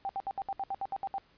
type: tone bursts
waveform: sine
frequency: 784 Hz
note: G5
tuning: in tune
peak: -31 dBFS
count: 11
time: 0.05-1.182 s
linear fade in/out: 0 ms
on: 42 ms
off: 67 ms
effects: pink hiss -65 dBFS RMS until 1.37 s + resampled to 11025 Hz